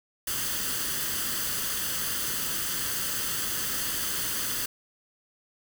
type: noise with comb filter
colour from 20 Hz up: white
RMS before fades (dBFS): -30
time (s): 0.27-4.66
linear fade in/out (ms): 5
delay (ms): 0.64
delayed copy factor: +0.6
effects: none